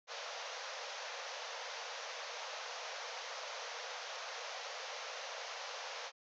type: band-pass noise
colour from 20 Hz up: pink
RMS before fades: -45 dBFS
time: 0.07-6.12 s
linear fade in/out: 50 ms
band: 470 to 6500 Hz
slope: 96 dB/octave
effects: none